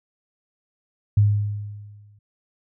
sine tone with exponential decay, 103.4 Hz, G#2, 7 cents flat, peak -11 dBFS, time 1.17-2.19 s, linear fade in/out 5 ms, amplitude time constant 220 ms, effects none

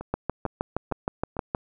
two click trains, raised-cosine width 1 ms, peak -11 / -21 dBFS, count 10 / 4, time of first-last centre 0.14-1.548 / 0.01-1.367 s, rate 6.39 / 2.21 Hz, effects none

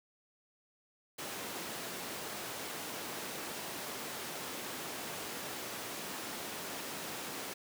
pink high-pass noise, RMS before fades -42 dBFS, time 1.18-7.54 s, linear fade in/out 10 ms, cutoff 240 Hz, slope 12 dB/octave, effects none

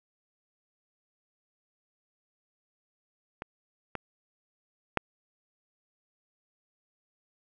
clicks, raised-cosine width 0.5 ms, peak -21 / -18 / -9 dBFS, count 3, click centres 3.421 / 3.953 / 4.973 s, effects none

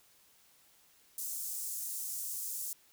pink high-pass noise, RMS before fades -39 dBFS, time 1.18-2.73 s, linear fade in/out 2 ms, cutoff 7100 Hz, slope 24 dB/octave, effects white hiss -65 dBFS RMS until 2.92 s

